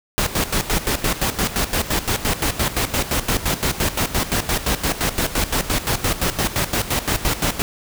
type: noise with tremolo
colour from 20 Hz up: pink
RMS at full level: -19 dBFS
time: 0.18-7.62 s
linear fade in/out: 0 ms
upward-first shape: square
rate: 5.8 Hz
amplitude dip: 75%
effects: none